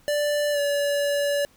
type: tone with pitch glide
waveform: square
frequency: 587.3 to 573.2 Hz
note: D5 to D5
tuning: 0 to -42 cents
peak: -22 dBFS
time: 0.08-1.45 s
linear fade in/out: 0 ms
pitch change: -42 cents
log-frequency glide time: 0.52-0.59 s
effects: pink hiss -58 dBFS RMS until 1.56 s